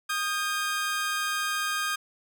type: tone pair together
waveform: sawtooth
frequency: 1236.2 / 1598 Hz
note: D#6 / G6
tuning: -12 / +33 cents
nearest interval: major third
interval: 445 cents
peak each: -26 dBFS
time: 0.09-1.96 s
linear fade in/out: 10 ms
effects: none